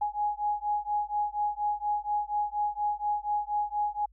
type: beating tone pair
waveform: sine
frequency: 830.6 / 834.8 Hz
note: G#5 / G#5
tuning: 0 / +9 cents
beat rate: 4.2 Hz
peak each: -30 dBFS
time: 0.01-4.06 s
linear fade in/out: 10 ms
effects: added 50 Hz sine -56 dBFS peak until 4.12 s